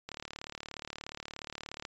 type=click train; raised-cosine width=0.2 ms; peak=-23 dBFS; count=66; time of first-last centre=0.09-1.852 s; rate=36.9 Hz; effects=resampled to 16000 Hz